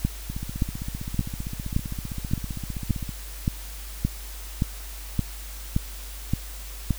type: two click trains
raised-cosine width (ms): 5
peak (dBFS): -9 / -19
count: 13 / 44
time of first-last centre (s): 0.05-6.907 / 0.3-3.092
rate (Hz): 1.75 / 15.4
effects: added 50 Hz sine -36 dBFS peak until 6.98 s + white hiss -42 dBFS RMS until 6.98 s